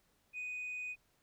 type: tone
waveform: sine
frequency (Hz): 2489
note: D#7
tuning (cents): 0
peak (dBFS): -37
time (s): 0.33-0.96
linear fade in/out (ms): 50
effects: tanh soft clip ceiling -37 dBFS + pink hiss -74 dBFS RMS until 1.22 s